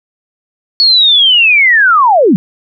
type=linear sweep; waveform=sine; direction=down; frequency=4424 to 159 Hz; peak=-4 dBFS; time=0.8-2.36 s; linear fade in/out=0 ms; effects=none